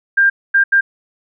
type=tone bursts at uneven times; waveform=sine; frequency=1595 Hz; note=G6; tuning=30 cents sharp; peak=-8 dBFS; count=3; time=0.17-0.3 / 0.54-0.64 / 0.72-0.81 s; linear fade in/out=10 ms; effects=none